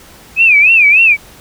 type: tone with vibrato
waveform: sine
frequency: 2489 Hz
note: D#7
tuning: in tune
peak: -4 dBFS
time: 0.36-1.17 s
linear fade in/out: 50 ms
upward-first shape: sine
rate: 3.4 Hz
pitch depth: 160 cents each way
effects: pink hiss -39 dBFS RMS until 1.4 s